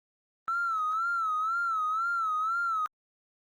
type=tone with vibrato; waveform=triangle; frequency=1318.5 Hz; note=E6; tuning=in tune; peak=-23 dBFS; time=0.48-2.86 s; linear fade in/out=0 ms; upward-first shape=sine; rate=2 Hz; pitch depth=100 cents each way; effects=tanh soft clip ceiling -24 dBFS + Opus 24 kbps